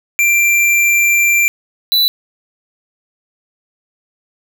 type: tone pair in turn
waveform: square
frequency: 2361 / 3971 Hz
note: D7 / B7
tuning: +9 / +9 cents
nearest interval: major sixth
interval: 900 cents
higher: second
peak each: -10 dBFS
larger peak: neither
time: 0.19-1.48 / 1.92-2.08 s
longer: first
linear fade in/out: 0 ms
effects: none